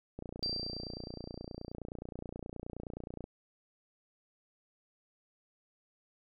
click train, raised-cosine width 2 ms, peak -28 dBFS, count 91, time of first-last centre 0.19-3.241 s, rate 29.5 Hz
sine tone with exponential decay, 4699 Hz, D8, in tune, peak -31 dBFS, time 0.43-1.72 s, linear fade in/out 0 ms, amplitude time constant 280 ms
effects none

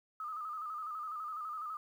sine tone with vibrato, 1244.5 Hz, D#6, in tune, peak -38 dBFS, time 0.2-1.77 s, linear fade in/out 2 ms, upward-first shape square, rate 12 Hz, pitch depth 56 cents each way, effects 11-bit

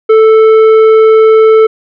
sine tone with tanh clipping, 440 Hz, A4, in tune, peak -3 dBFS, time 0.09-1.67 s, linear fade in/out 10 ms, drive 9 dB, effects none

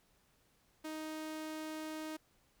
sawtooth tone, 312.2 Hz, D#4, 6 cents sharp, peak -37 dBFS, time 0.84-2.17 s, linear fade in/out 10 ms, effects pink hiss -72 dBFS RMS until 2.6 s

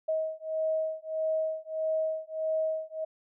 sine beating tone pair, 633 / 634.6 Hz, D#5 / D#5, +30 / +34 cents, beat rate 1.6 Hz, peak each -31 dBFS, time 0.08-3.05 s, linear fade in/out 10 ms, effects none

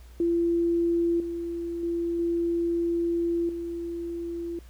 sine tone with level steps, 340 Hz, F4, 46 cents flat, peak -21 / -29 / -25 / -23 / -30 dBFS, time 0.2-4.59 s, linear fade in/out 2 ms, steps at 1.2 / 1.83 / 2.19 / 3.49 s, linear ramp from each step 2 ms, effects added 60 Hz sine -45 dBFS peak until 4.69 s + pink hiss -58 dBFS RMS until 4.69 s

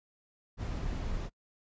brown noise, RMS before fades -35 dBFS, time 0.57-1.3 s, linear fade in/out 50 ms, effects noise-tail reverb RT60 0.1 s tail -24 dB re dry + resampled to 16000 Hz

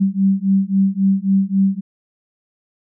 sine beating tone pair, 192.4 / 196.1 Hz, G3 / G3, -32 / +1 cents, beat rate 3.7 Hz, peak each -16 dBFS, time 0-1.81 s, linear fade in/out 20 ms, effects none

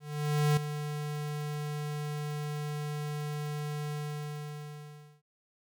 square tone with ADSR envelope, 148.7 Hz, D3, 22 cents sharp, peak -23 dBFS, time 0-5.22 s, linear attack 570 ms, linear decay 4 ms, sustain -11 dB, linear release 1300 ms, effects none

